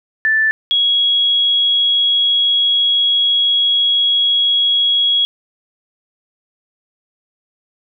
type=tone pair in turn; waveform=sine; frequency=1760 / 3322 Hz; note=A6 / G#7; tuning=0 / 0 cents; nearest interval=major seventh; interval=1100 cents; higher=second; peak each=-11 / -11 dBFS; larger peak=neither; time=0.25-0.51 / 0.71-5.25 s; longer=second; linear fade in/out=0 ms; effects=none